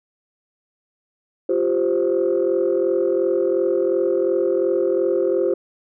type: chord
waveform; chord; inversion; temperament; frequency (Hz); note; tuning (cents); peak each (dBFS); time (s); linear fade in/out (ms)
sine; F suspended second; none; equal; 349.2 / 392 / 523.3; F4 / G4 / C5; 0 / 0 / 0; -20; 1.49-5.54; 5
effects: tanh soft clip ceiling -10 dBFS